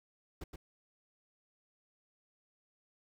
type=noise with echo; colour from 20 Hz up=brown; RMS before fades=-43 dBFS; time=0.41-0.44 s; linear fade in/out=5 ms; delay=120 ms; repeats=1; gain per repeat=-4 dB; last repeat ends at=0.56 s; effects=none

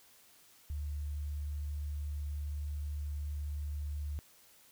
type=tone; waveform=sine; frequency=73.42 Hz; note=D2; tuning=in tune; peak=-35 dBFS; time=0.7-4.19 s; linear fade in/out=0 ms; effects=white hiss -62 dBFS RMS until 4.71 s

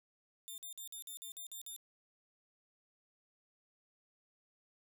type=tone bursts; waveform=5% pulse; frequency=3601 Hz; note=A7; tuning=39 cents sharp; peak=-37 dBFS; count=9; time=0.48-1.763 s; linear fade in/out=0 ms; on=99 ms; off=49 ms; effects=none

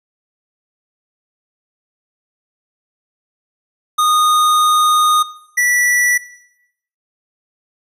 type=tone pair in turn; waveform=square; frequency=1233 / 1957.3 Hz; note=D#6 / B6; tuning=-16 / -16 cents; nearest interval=minor sixth; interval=800 cents; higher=second; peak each=-12 dBFS; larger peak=neither; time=3.98-5.23 / 5.57-6.18 s; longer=first; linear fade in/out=10 ms; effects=noise-tail reverb RT60 0.8 s tail -17 dB re dry + resampled to 32000 Hz

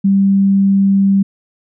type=tone; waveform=sine; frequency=196.2 Hz; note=G3; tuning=2 cents sharp; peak=-8 dBFS; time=0.04-1.23 s; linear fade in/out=10 ms; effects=none

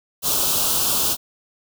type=band-stop noise; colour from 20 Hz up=white; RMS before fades=-20 dBFS; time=0.22-1.17 s; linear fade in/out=50 ms; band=1400 to 2800 Hz; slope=48 dB/octave; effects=none

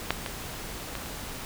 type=clicks; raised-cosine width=0.3 ms; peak=-7 / -15 / -18 / -23 dBFS; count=4; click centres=0.106 / 0.262 / 0.953 / 1.06 s; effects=pink hiss -38 dBFS RMS until 1.45 s

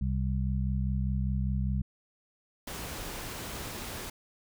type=harmonic tone; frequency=65 Hz; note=C2; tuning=11 cents flat; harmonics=1 / 2 / 3; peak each=-29 / -32 / -34 dBFS; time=0.01-1.82 s; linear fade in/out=5 ms
type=noise; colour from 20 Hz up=pink; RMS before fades=-39 dBFS; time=2.67-4.1 s; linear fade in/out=5 ms
effects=none

